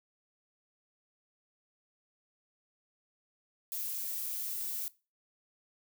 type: noise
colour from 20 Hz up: violet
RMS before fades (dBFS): -37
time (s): 3.72-4.88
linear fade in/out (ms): 0
effects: noise-tail reverb RT60 0.3 s tail -20 dB re dry